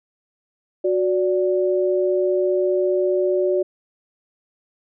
sine tone pair together, 367.5 / 582.4 Hz, F#4 / D5, -12 / -15 cents, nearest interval minor sixth, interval 797 cents, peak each -18 / -21 dBFS, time 0.84-3.63 s, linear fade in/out 10 ms, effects none

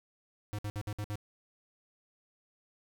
square tone bursts, 104.3 Hz, G#2, 8 cents sharp, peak -35 dBFS, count 6, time 0.53-1.156 s, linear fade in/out 0 ms, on 56 ms, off 58 ms, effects none

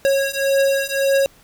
square beating tone pair, 547 / 548.8 Hz, C#5 / C#5, -23 / -17 cents, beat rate 1.8 Hz, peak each -20 / -19 dBFS, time 0.05-1.26 s, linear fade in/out 0 ms, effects pink hiss -51 dBFS RMS until 1.43 s

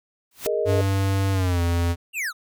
white noise with exponential growth, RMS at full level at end -26 dBFS, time 0.31-0.47 s, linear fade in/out 5 ms, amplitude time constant 33 ms
sine chord, Ab suspended second, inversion none, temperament just, 415.3 / 467.2 / 623 Hz, Ab4 / Bb4 / Eb5, 0 / +4 / +2 cents, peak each -25 dBFS, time 0.46-0.81 s, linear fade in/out 0 ms
square tone with pitch glide, 97.3 to 85.69 Hz, G2 to F2, -12 to -32 cents, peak -20 dBFS, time 0.65-1.96 s, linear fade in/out 50 ms, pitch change -220 cents, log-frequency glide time 1.32-1.61 s
square linear sweep, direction down, 2854 to 1190 Hz, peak -25 dBFS, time 2.13-2.33 s, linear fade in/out 50 ms
effects none

